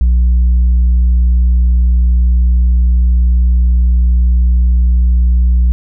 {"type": "tone with tanh clipping", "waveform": "sine", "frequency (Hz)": 60.5, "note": "B1", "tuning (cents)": -35, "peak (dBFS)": -7, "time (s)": [0.01, 5.72], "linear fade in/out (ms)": 0, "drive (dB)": 2, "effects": []}